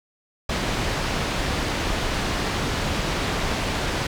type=low-pass noise; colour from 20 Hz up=pink; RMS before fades=-25 dBFS; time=0.49-4.07 s; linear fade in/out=5 ms; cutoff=5000 Hz; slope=12 dB/octave; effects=none